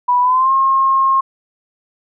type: tone with pitch glide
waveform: sine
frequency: 984 to 1073.1 Hz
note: B5 to C6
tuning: -7 to +43 cents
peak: -10 dBFS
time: 0.08-1.21 s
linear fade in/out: 10 ms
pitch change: +150 cents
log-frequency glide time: 0.21-0.52 s
effects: none